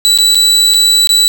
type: tone with dropouts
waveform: 35% pulse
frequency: 3951 Hz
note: B7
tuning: in tune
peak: -4 dBFS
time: 0.05-1.28 s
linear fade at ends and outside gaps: 0 ms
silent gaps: 0.176-0.186 / 0.347-0.354 / 0.738-0.743 / 1.072-1.092 s
effects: none